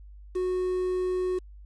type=tone with quantisation; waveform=triangle; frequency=366.7 Hz; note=F#4; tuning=15 cents flat; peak=-23 dBFS; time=0.35-1.39 s; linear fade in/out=10 ms; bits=8; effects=added 50 Hz sine -44 dBFS peak until 1.65 s + resampled to 22050 Hz